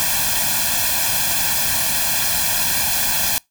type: noise with comb filter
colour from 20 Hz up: white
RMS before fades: -19 dBFS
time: 0-3.38 s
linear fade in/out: 0 ms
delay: 1.2 ms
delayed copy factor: +1
effects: noise-tail reverb RT60 0.2 s tail -25 dB re dry